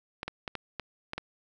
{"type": "clicks", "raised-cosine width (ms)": 0.3, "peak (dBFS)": -18, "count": 7, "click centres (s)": [0.231, 0.28, 0.478, 0.553, 0.797, 1.134, 1.18], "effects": []}